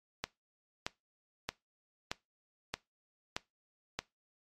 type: click train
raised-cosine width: 0.2 ms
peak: -16 dBFS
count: 7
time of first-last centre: 0.24-3.99 s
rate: 1.6 Hz
effects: noise-tail reverb RT60 0.2 s tail -20 dB re dry + MP3 64 kbps